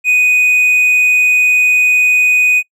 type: tone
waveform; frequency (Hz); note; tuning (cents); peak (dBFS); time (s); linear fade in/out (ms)
triangle; 2489; D#7; 0; -6; 0.04-2.63; 50
effects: noise-tail reverb RT60 0.1 s tail -24 dB re dry